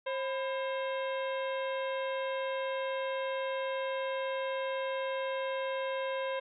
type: harmonic tone with a mistuned harmonic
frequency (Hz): 534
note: C5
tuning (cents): +35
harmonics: 1 / 2 / 3 / 4 / 5 / 6 / 7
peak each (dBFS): -33 / -39 / -43 / -45 / -47 / -49 / -50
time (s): 0.06-6.4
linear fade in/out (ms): 10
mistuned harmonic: 2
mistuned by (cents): -110
effects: none